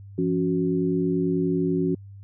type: tone cluster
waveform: sine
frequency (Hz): 170.4 / 279.3 / 368.5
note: F3 / C#4 / F#4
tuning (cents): -42 / +13 / -7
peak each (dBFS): -25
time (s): 0.18-1.95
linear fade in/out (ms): 5
effects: added 99 Hz sine -40 dBFS peak until 2.23 s